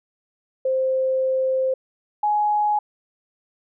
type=tone pair in turn; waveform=sine; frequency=523.3 / 837.9 Hz; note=C5 / G#5; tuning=0 / +15 cents; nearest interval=minor sixth; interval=815 cents; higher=second; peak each=-18 / -17 dBFS; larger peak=second; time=0.65-1.74 / 2.23-2.79 s; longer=first; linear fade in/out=5 ms; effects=none